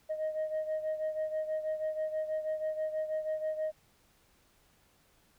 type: beating tone pair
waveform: sine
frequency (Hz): 622.3 / 628.5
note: D#5 / D#5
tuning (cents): 0 / +17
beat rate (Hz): 6.2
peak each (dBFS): -31 / -36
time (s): 0.09-3.72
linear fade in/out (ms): 20
effects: tanh soft clip ceiling -28 dBFS + pink hiss -67 dBFS RMS until 5.38 s